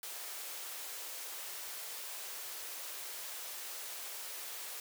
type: high-pass noise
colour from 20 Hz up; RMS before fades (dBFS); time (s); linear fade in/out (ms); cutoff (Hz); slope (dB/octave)
white; -44; 0.03-4.8; 2; 390; 24
effects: none